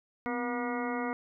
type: harmonic tone with a mistuned harmonic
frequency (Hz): 240.6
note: B3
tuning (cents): -45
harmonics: 1 / 2 / 3 / 4 / 5 / 6 / 8 / 9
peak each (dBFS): -34 / -37 / -39 / -40 / -41 / -42 / -43 / -44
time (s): 0.26-1.13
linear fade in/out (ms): 0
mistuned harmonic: 1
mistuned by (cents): +81
effects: none